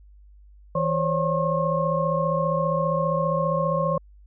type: tone cluster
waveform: sine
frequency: 163.1 / 530 / 565 / 1077 Hz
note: E3 / C5 / C#5 / C6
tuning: -18 / +22 / +33 / +50 cents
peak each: -26 dBFS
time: 0.75-3.98 s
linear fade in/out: 5 ms
effects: added 50 Hz sine -47 dBFS peak until 4.26 s